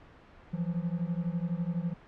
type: beating tone pair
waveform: triangle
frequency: 166.8 / 178.8 Hz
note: E3 / F3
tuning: +21 / +41 cents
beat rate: 12 Hz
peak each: -30 / -31 dBFS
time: 0.53-1.94 s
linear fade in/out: 10 ms
effects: pink hiss -54 dBFS RMS until 2.07 s + low-pass 2000 Hz 12 dB/octave